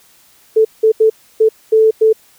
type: tone bursts at uneven times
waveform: sine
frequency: 440 Hz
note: A4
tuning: in tune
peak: -6 dBFS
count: 6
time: 0.56-0.65 / 0.83-0.92 / 1-1.1 / 1.4-1.49 / 1.72-1.91 / 2.01-2.13 s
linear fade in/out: 10 ms
effects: white hiss -49 dBFS RMS until 2.38 s